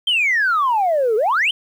sine exponential two-way sweep, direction down then up, 3202 to 415.3 to 3202 Hz, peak -13 dBFS, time 0.07-1.51 s, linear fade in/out 5 ms, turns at 1.16 s, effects tanh soft clip ceiling -11 dBFS + 8-bit

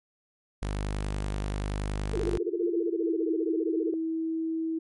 sawtooth tone, 50.5 Hz, G#1, 48 cents flat, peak -25 dBFS, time 0.62-2.38 s, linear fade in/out 5 ms
sine tone with vibrato, 392 Hz, G4, in tune, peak -28 dBFS, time 2.13-3.94 s, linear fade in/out 2 ms, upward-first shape sine, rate 15 Hz, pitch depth 280 cents each way
sine tone with pitch glide, 349.2 to 323.9 Hz, F4 to E4, 0 to -30 cents, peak -27 dBFS, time 2.24-4.79 s, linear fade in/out 10 ms, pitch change -130 cents, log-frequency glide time 2.5-3.25 s
effects MP3 48 kbps

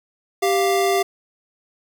square tone pair together, 392 / 698.5 Hz, G4 / F5, 0 / 0 cents, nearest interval minor seventh, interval 1000 cents, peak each -19 / -21 dBFS, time 0.42-1.03 s, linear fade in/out 10 ms, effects 9-bit

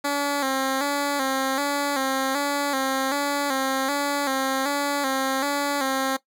10% pulse tone with vibrato, 275.8 Hz, C#4, 9 cents flat, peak -14 dBFS, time 0.04-6.17 s, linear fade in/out 10 ms, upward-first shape square, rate 1.3 Hz, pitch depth 59 cents each way, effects noise-tail reverb RT60 0.1 s tail -18 dB re dry

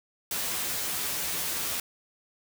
white noise with comb filter, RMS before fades -31 dBFS, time 0.31-1.8 s, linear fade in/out 2 ms, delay 12 ms, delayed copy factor +0.65, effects none

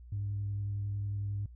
sine tone with vibrato, 101.3 Hz, G#2, 43 cents flat, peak -31 dBFS, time 0.12-1.46 s, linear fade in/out 5 ms, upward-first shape square, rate 11 Hz, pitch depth 10 cents each way, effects tanh soft clip ceiling -28 dBFS + added 60 Hz sine -48 dBFS peak until 1.55 s

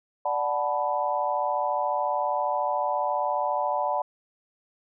sine chord, B minor seventh, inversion first, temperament equal with one note detuned, 587.3 / 740 / 873.4 / 987.8 Hz, D5 / F#5 / A5 / B5, 0 / 0 / -13 / 0 cents, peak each -29 dBFS, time 0.25-4.02 s, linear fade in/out 5 ms, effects none

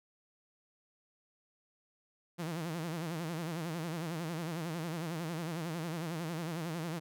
sawtooth tone with vibrato, 164.81 Hz, E3, in tune, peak -32 dBFS, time 2.38-7 s, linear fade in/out 20 ms, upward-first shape sine, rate 11 Hz, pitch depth 120 cents each way, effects none

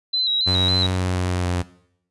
sine tone with vibrato, 3949 Hz, B7, 1 cent flat, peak -18 dBFS, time 0.13-0.87 s, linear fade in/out 10 ms, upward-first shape square, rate 3.6 Hz, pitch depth 42 cents each way
sawtooth tone with pitch glide, 92.5 to 89.04 Hz, F#2 to F2, 0 to +34 cents, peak -16 dBFS, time 0.46-1.63 s, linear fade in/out 20 ms, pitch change -66 cents, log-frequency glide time 0.91-1.51 s
effects noise-tail reverb RT60 0.7 s tail -18 dB re dry + resampled to 24000 Hz

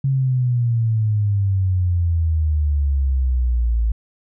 sine exponential sweep, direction down, 137.3 to 55 Hz, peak -15 dBFS, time 0.04-3.92 s, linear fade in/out 5 ms, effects none

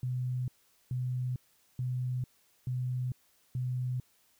sine tone bursts, 126.1 Hz, B2, 36 cents sharp, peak -30 dBFS, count 5, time 0.03-4 s, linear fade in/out 2 ms, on 450 ms, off 430 ms, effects white hiss -68 dBFS RMS until 4.39 s

